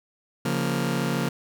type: chord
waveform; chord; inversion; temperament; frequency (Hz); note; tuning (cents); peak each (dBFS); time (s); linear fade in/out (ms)
sawtooth; Bb minor; first; just; 139.85 / 174.81 / 233.1; Db3 / F3 / Bb3; +16 / +2 / 0; -24 / -24 / -24; 0.45-1.29; 5
effects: none